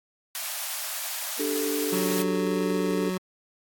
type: high-pass noise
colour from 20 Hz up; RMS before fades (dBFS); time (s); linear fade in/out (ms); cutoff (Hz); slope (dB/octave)
white; -32; 0.35-2.22; 0; 580; 96
type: chord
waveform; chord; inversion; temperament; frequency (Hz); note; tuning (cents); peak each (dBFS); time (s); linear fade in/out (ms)
sine; D suspended fourth; none; equal; 293.7 / 392 / 440; D4 / G4 / A4; 0 / 0 / 0; -29 / -33 / -29; 1.39-3.1; 10
type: tone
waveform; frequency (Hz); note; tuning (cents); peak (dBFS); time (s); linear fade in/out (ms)
25% pulse; 185.1; F#3; +1; -23; 1.92-3.18; 10
effects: AAC 64 kbps